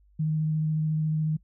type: tone with vibrato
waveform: sine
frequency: 155.56 Hz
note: D#3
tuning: in tune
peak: -23 dBFS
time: 0.19-1.37 s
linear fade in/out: 10 ms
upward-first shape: square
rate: 14 Hz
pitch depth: 9 cents each way
effects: noise-tail reverb RT60 0.1 s tail -24 dB re dry + added 50 Hz sine -57 dBFS peak until 1.43 s